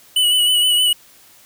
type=tone with vibrato; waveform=square; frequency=2960 Hz; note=F#7; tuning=in tune; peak=-13 dBFS; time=0.16-0.93 s; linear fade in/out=5 ms; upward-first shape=sine; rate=6.4 Hz; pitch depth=34 cents each way; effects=white hiss -48 dBFS RMS until 1.45 s